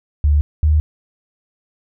sine tone pair in turn, 73.42 / 76.34 Hz, D2 / D#2, 0 / -32 cents, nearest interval minor second, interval 68 cents, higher second, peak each -10 dBFS, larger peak neither, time 0.24-0.41 / 0.63-0.8 s, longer neither, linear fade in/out 0 ms, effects none

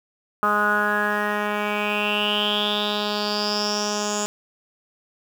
10% pulse tone with low-pass filter sweep, 208.1 Hz, G#3, 4 cents sharp, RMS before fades -23 dBFS, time 0.43-4.26 s, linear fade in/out 0 ms, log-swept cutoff 1300 to 7000 Hz, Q 8.7, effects 7-bit

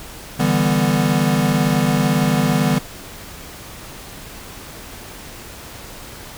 square chord, E minor seventh, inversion third, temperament equal with one note detuned, 146.83 / 164.81 / 197.59 / 246.9 Hz, D3 / E3 / G3 / B3, 0 / 0 / +14 / 0 cents, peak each -21 dBFS, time 0.39-2.79 s, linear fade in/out 10 ms, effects pink hiss -36 dBFS RMS until 6.37 s

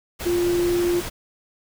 sine tone in noise, 349.2 Hz, F4, in tune, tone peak -18 dBFS, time 0.25-1.01 s, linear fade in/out 20 ms, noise pink, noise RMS -31 dBFS, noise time 0.19-1.1 s, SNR +10 dB, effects none

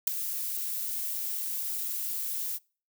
violet noise with ADSR envelope, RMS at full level -18 dBFS, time 0.07-2.59 s, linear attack 6 ms, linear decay 4 ms, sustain -15 dB, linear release 38 ms, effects noise-tail reverb RT60 0.4 s tail -26 dB re dry

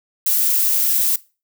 violet noise, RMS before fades -17 dBFS, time 0.26-1.16 s, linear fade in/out 5 ms, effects noise-tail reverb RT60 0.3 s tail -20 dB re dry

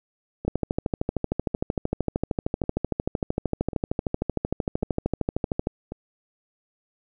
two click trains, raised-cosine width 2 ms, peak -10 / -19 dBFS, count 69 / 6, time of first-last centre 0.48-5.671 / 0.45-5.92 s, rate 13.1 / 0.914 Hz, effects none

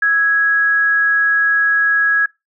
sine tone pair together, 1318.5 / 1661.2 Hz, E6 / G#6, 0 / 0 cents, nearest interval major third, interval 400 cents, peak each -23 / -11 dBFS, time 0.02-2.26 s, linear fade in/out 5 ms, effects noise-tail reverb RT60 0.2 s tail -22 dB re dry

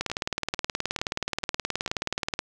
two click trains, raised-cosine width 0.2 ms, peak -9 / -21 dBFS, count 46 / 5, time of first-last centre 0.01-2.391 / 0.1-1.878 s, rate 18.9 / 2.25 Hz, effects none

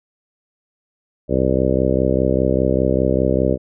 harmonic tone, 65 Hz, C2, 11 cents flat, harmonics 1 / 2 / 3 / 4 / 5 / 6 / 7 / 8 / 9, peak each -23 / -23 / -23 / -23 / -23 / -23 / -23 / -23 / -23 dBFS, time 1.28-3.58 s, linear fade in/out 50 ms, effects none

